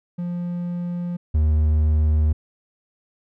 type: tone pair in turn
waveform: triangle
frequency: 175.1 / 76.79 Hz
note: F3 / D#2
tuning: +5 / -22 cents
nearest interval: octave + major second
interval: 1427 cents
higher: first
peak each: -22 / -13 dBFS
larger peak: second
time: 0.18-1.17 / 1.34-2.33 s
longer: neither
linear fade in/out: 10 ms
effects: none